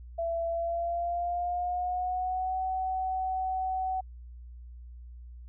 sine tone with pitch glide, 670 to 752 Hz, E5 to F#5, +28 to +28 cents, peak -28 dBFS, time 0.18-4.01 s, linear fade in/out 10 ms, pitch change +200 cents, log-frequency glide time 0.48-2.6 s, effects added 60 Hz sine -43 dBFS peak until 5.48 s

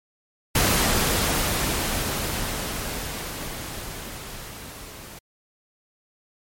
pink noise with level ramp, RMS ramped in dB -19 to -41 dBFS, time 0.55-5.19 s, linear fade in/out 5 ms, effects MP3 64 kbps

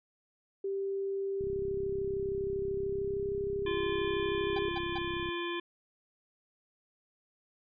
sine tone with pitch glide, 392 to 398.6 Hz, G4 to G4, 0 to +29 cents, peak -31 dBFS, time 0.64-4.69 s, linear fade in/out 5 ms, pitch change +29 cents, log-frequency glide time 2.75-3.28 s
click train, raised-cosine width 5 ms, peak -31 dBFS, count 129, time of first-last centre 1.41-5.289 s, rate 33 Hz
harmonic tone, 345.8 Hz, F4, 17 cents flat, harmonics 1 / 3 / 5 / 7 / 9 / 10, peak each -35 / -40 / -42 / -43 / -45 / -45 dBFS, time 3.66-5.6 s, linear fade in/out 5 ms
45% pulse tone bursts, 784 Hz, G5, in tune, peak -35 dBFS, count 3, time 4.56-4.981 s, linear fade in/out 5 ms, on 27 ms, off 170 ms
effects resampled to 11025 Hz

